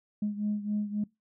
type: beating tone pair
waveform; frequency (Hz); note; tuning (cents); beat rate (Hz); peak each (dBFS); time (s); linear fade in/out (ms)
sine; 207.7 / 211.4; G#3 / G#3; 0 / +31; 3.7; -29 / -33; 0.22-1.04; 5
effects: noise-tail reverb RT60 0.2 s tail -23 dB re dry + tanh soft clip ceiling -22 dBFS